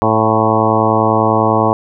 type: harmonic tone with a mistuned harmonic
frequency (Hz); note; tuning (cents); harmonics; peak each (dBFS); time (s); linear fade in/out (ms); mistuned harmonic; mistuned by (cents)
110; A2; 0; 1 / 2 / 3 / 4 / 5 / 6 / 7 / 8 / 9 / 10; -19 / -19 / -19 / -19 / -19 / -19 / -19 / -19 / -19 / -19; 0.02-1.73; 0; 6; +26
effects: none